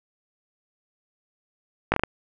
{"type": "slowing click train", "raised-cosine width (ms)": 0.5, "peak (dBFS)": -5, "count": 5, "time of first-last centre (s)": [1.92, 2.036], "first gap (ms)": 19, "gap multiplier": 1.29, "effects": []}